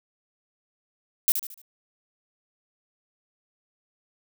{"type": "noise with echo", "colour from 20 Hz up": "violet", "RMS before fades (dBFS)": -19, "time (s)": [1.28, 1.32], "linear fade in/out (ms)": 0, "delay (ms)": 74, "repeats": 4, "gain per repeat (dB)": -8, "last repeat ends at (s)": 1.616, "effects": []}